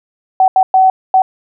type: tone bursts at uneven times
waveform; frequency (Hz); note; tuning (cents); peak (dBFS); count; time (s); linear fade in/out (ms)
sine; 756; F#5; +37; -5; 4; 0.4-0.48 / 0.56-0.63 / 0.74-0.9 / 1.14-1.22; 2
effects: none